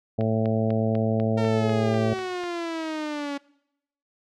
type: harmonic tone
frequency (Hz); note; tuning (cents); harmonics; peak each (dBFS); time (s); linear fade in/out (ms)
110.9; A2; +14; 1 / 2 / 3 / 4 / 5 / 6 / 7; -25 / -26 / -35 / -29 / -30 / -30 / -40; 0.18-2.14; 10
type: click train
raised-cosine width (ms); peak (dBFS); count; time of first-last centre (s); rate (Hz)
0.3; -23; 10; 0.21-2.438; 4.04
type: exponential sweep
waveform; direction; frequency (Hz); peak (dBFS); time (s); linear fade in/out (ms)
sawtooth; down; 459.1 to 280; -24; 1.37-3.38; 10
effects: noise-tail reverb RT60 0.8 s tail -23 dB re dry + low-pass 5000 Hz 12 dB/octave